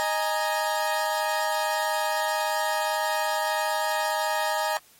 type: chord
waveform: 30% pulse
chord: D# suspended fourth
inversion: none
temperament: equal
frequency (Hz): 622.3 / 830.6 / 932.3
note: D#5 / G#5 / A#5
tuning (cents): 0 / 0 / 0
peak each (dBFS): -26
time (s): 0-4.77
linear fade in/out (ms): 0
effects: white hiss -57 dBFS RMS until 4.99 s + AAC 48 kbps